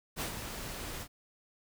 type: noise with ADSR envelope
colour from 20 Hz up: pink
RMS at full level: -34 dBFS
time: 0.16-1.08 s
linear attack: 47 ms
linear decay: 110 ms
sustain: -7 dB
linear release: 64 ms
effects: none